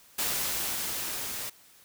white noise with level ramp, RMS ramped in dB -29 to -36 dBFS, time 0.18-1.5 s, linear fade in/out 10 ms, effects white hiss -57 dBFS RMS until 1.84 s

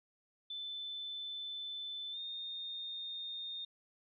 sine tone with pitch glide, 3520 to 3661 Hz, A7 to A#7, 0 to -32 cents, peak -40 dBFS, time 0.5-3.65 s, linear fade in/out 5 ms, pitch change +68 cents, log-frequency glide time 2.12-2.18 s, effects none

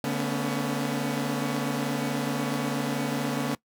sawtooth tone cluster, 144.6 / 224.6 / 249.2 / 281 Hz, D3 / A3 / B3 / C#4, -27 / +36 / +16 / +24 cents, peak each -28 dBFS, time 0.04-3.55 s, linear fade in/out 2 ms, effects noise-tail reverb RT60 0.1 s tail -21 dB re dry

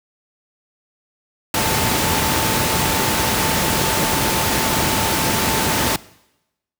sine tone in noise, 887 Hz, A5, 14 cents sharp, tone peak -26 dBFS, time 1.54-5.96 s, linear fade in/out 2 ms, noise pink, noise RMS -18 dBFS, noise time 1.54-5.96 s, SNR -11 dB, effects noise-tail reverb RT60 0.9 s tail -21 dB re dry + high-pass 80 Hz 12 dB/octave

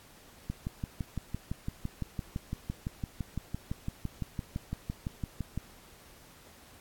click train, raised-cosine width 5 ms, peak -21 dBFS, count 31, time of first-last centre 0.5-5.576 s, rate 5.91 Hz, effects pink hiss -56 dBFS RMS until 6.8 s + AAC 64 kbps

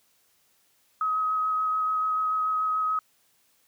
sine tone with vibrato, 1269 Hz, D#6, 34 cents sharp, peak -23 dBFS, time 1.01-2.99 s, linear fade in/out 2 ms, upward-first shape sine, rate 6.9 Hz, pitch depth 11 cents each way, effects white hiss -66 dBFS RMS until 3.67 s + high-pass 60 Hz 12 dB/octave

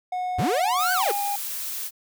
triangle tone with pitch glide, 730 to 810 Hz, F#5 to G#5, -24 to -43 cents, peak -23 dBFS, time 0.12-1.36 s, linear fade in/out 5 ms, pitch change +181 cents, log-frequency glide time 0.96-1.08 s
45% pulse linear two-way sweep, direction up then down, 67 to 1550 to 344.1 Hz, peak -22 dBFS, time 0.38-1.12 s, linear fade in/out 10 ms, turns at 0.93 s
blue noise, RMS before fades -31 dBFS, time 0.77-1.91 s, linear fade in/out 50 ms
effects none

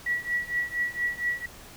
sine tone with tremolo, 1937 Hz, B6, 34 cents flat, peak -22 dBFS, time 0.06-1.46 s, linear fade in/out 5 ms, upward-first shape triangle, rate 4.3 Hz, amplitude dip 95%, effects pink hiss -47 dBFS RMS until 1.76 s

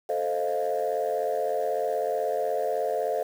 sine chord, F dominant seventh, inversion first, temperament equal, 440 / 523.3 / 622.3 / 698.5 Hz, A4 / C5 / Eb5 / F5, 0 / 0 / 0 / 0 cents, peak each -29 dBFS, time 0.09-3.23 s, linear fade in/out 5 ms, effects tanh soft clip ceiling -18 dBFS + 8-bit

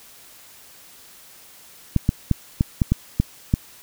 clicks, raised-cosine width 5 ms, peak -4 dBFS, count 8, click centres 1.963 / 2.091 / 2.313 / 2.609 / 2.818 / 2.92 / 3.2 / 3.539 s, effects white hiss -47 dBFS RMS until 3.82 s

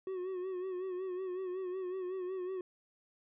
triangle tone with vibrato, 370 Hz, F#4, in tune, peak -34 dBFS, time 0.07-2.61 s, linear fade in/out 2 ms, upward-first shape sine, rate 5.4 Hz, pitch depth 57 cents each way, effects resampled to 8000 Hz

